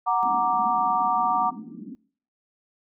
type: chord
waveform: sine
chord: Gb augmented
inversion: none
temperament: equal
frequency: 740 / 932.3 / 1174.7 Hz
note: Gb5 / Bb5 / D6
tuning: 0 / 0 / 0 cents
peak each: -24 dBFS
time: 0.06-1.51 s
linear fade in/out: 20 ms
type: band-pass noise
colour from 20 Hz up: white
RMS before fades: -39 dBFS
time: 0.23-1.95 s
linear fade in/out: 0 ms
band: 190 to 290 Hz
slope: 48 dB/octave
effects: noise-tail reverb RT60 0.5 s tail -22 dB re dry